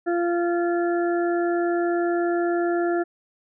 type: harmonic tone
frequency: 345.4 Hz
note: F4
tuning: 19 cents flat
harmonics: 1 / 2 / 4 / 5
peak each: -21 / -27 / -33 / -35 dBFS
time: 0.06-3.04 s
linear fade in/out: 20 ms
effects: none